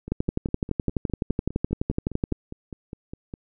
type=two click trains; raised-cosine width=3 ms; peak=-10 / -22 dBFS; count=27 / 17; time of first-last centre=0.12-2.323 / 0.08-3.339 s; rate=11.8 / 4.91 Hz; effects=none